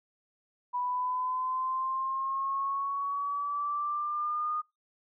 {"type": "exponential sweep", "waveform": "sine", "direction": "up", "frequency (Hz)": [983, 1229], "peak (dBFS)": -29, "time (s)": [0.73, 4.62], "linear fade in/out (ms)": 20, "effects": ["noise-tail reverb RT60 0.2 s tail -21 dB re dry"]}